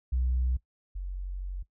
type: tone pair in turn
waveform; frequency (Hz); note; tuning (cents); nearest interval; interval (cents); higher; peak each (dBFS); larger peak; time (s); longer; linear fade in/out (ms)
sine; 62.6 / 46.13; B1 / F#1; +24 / -4; perfect fourth; 528; first; -23 / -32; first; 0.12-0.57 / 0.95-1.63; second; 10
effects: noise-tail reverb RT60 0.1 s tail -18 dB re dry + tanh soft clip ceiling -21 dBFS